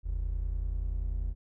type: tone pair together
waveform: triangle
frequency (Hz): 45.27 / 75.5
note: F#1 / D2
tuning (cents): -37 / +48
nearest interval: major sixth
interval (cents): 885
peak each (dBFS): -28 / -35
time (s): 0.03-1.35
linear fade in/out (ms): 50
effects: none